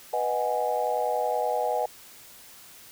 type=chord; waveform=sine; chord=G# minor seventh; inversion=first; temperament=equal; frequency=493.9 / 622.3 / 740 / 830.6 Hz; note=B4 / D#5 / F#5 / G#5; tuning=0 / 0 / 0 / 0 cents; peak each=-29 dBFS; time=0.13-1.86 s; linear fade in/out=5 ms; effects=tanh soft clip ceiling -13 dBFS + white hiss -49 dBFS RMS until 2.91 s